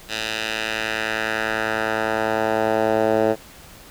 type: tone with band-pass filter sweep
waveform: 10% pulse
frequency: 110 Hz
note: A2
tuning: in tune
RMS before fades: -22 dBFS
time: 0.08-3.36 s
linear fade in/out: 50 ms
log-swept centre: 3500 to 550 Hz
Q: 1.3
effects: pink hiss -44 dBFS RMS until 3.9 s